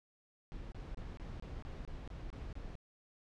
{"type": "noise bursts", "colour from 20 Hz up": "brown", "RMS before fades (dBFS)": -45, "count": 10, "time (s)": [0.52, 2.754], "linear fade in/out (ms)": 0, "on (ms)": 200, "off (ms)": 26, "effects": ["low-pass 5000 Hz 12 dB/octave"]}